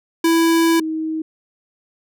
square / sine tone pair in turn, 330.5 / 316.8 Hz, E4 / D#4, +5 / +31 cents, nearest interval minor second, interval 74 cents, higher first, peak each -13 / -20 dBFS, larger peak first, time 0.24-0.8 / 0.8-1.22 s, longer first, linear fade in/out 5 ms, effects none

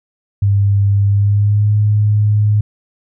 sine tone with pitch glide, 100.2 to 105.06 Hz, G2 to G#2, +38 to +20 cents, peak -9 dBFS, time 0.42-2.61 s, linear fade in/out 5 ms, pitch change +82 cents, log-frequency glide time 1.06-1.73 s, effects none

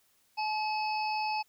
harmonic tone with a mistuned harmonic, 858 Hz, A5, 44 cents flat, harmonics 1 / 3 / 5 / 6, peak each -30 / -37 / -43 / -42 dBFS, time 0.37-1.43 s, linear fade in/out 20 ms, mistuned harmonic 5, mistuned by +92 cents, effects white hiss -69 dBFS RMS until 1.48 s

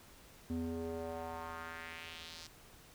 square tone with band-pass filter sweep, 82.41 Hz, E2, in tune, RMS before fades -43 dBFS, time 0.5-2.47 s, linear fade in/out 0 ms, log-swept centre 230 to 5200 Hz, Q 2.1, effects pink hiss -59 dBFS RMS until 2.94 s

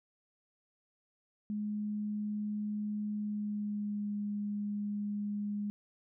sine tone with pitch glide, 209.5 to 206.1 Hz, G#3 to G#3, +15 to -13 cents, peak -33 dBFS, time 1.5-5.7 s, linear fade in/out 0 ms, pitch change -28 cents, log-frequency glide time 3.14-4.14 s, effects none

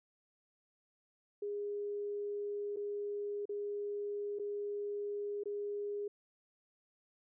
sine tone with dropouts, 410 Hz, G#4, 22 cents flat, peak -36 dBFS, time 1.42-6.08 s, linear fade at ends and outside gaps 5 ms, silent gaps 2.762-2.768 / 3.455-3.492 / 4.388-4.395 / 5.436-5.456 s, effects none

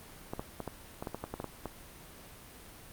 clicks, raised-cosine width 1 ms, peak -22 dBFS, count 12, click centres 0.335 / 0.395 / 0.603 / 0.677 / 1.025 / 1.072 / 1.146 / 1.24 / 1.34 / 1.401 / 1.443 / 1.657 s, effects pink hiss -51 dBFS RMS until 2.92 s + Opus 32 kbps

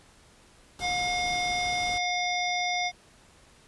pink band-stop noise, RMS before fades -41 dBFS, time 0.79-1.98 s, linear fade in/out 2 ms, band 1600 to 2600 Hz, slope 96 dB/octave
harmonic tone, 716 Hz, F5, 43 cents sharp, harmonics 1 / 3 / 5 / 7 / 8, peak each -29 / -30 / -34 / -38 / -39 dBFS, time 0.8-2.92 s, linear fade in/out 50 ms
effects pink hiss -57 dBFS RMS until 3.67 s + resampled to 24000 Hz

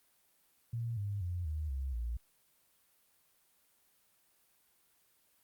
sine tone with pitch steps, 116.54 / 101.45 / 88.32 / 76.89 / 66.93 / 58.27 Hz, A#2 / G#2 / F2 / D#2 / C2 / A#1, 0 / -40 / +20 / -20 / +40 / 0 cents, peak -34 dBFS, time 0.73-2.17 s, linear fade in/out 5 ms, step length 240 ms, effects white hiss -71 dBFS RMS until 5.43 s + Opus 32 kbps

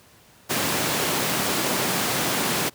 pink high-pass noise, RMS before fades -24 dBFS, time 0.49-2.7 s, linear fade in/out 20 ms, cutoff 160 Hz, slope 12 dB/octave, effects pink hiss -53 dBFS RMS until 2.74 s + high-pass 80 Hz 12 dB/octave

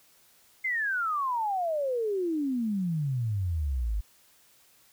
sine exponential sweep, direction down, 2123 to 49 Hz, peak -26 dBFS, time 0.64-4.01 s, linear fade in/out 10 ms, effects white hiss -61 dBFS RMS until 4.92 s

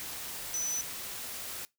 sine tone in noise, 5990 Hz, F#8, 20 cents sharp, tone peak -30 dBFS, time 0.54-0.81 s, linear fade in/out 0 ms, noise white, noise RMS -40 dBFS, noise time 0-1.65 s, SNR +7 dB, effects noise-tail reverb RT60 0.2 s tail -22 dB re dry

